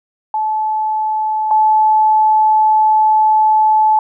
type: tone pair in turn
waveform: sine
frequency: 865 / 865 Hz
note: A5 / A5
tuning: -30 / -30 cents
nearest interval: unison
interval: 0 cents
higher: neither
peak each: -14 / -8 dBFS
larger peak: second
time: 0.34-1.51 / 1.51-3.99 s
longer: second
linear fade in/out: 2 ms
effects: none